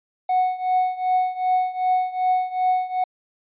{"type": "tone with tremolo", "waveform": "triangle", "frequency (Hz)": 738, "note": "F#5", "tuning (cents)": -5, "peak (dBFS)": -12, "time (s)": [0.29, 3.04], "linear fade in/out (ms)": 5, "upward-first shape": "triangle", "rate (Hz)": 2.6, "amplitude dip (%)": 90, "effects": ["tanh soft clip ceiling -11 dBFS", "resampled to 8000 Hz"]}